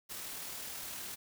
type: noise with amplitude modulation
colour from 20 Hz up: white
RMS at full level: -42 dBFS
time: 0.09-1.16 s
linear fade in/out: 20 ms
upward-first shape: sine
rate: 39.4 Hz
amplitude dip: 25%
effects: none